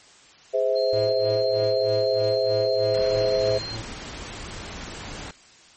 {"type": "chord", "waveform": "sine", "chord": "Ab augmented", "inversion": "none", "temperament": "just", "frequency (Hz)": [415.3, 519.1, 648.9], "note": ["Ab4", "C5", "E5"], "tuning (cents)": [0, -14, -27], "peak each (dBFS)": [-26, -22, -24], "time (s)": [0.53, 3.59], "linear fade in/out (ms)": 20}
{"type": "tone", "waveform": "sine", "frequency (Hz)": 4186, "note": "C8", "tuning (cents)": 0, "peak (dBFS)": -32, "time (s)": [0.75, 3.77], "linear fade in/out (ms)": 20}
{"type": "tone with tremolo", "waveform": "square", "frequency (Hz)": 110, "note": "A2", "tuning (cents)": 0, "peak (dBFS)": -30, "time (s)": [0.93, 3.82], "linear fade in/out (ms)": 0, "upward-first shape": "sine", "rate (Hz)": 3.2, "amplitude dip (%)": 90}
{"type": "noise", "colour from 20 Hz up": "pink", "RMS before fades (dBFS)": -36, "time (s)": [2.94, 5.31], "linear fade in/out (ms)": 2}
{"effects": ["white hiss -51 dBFS RMS until 5.76 s", "MP3 32 kbps"]}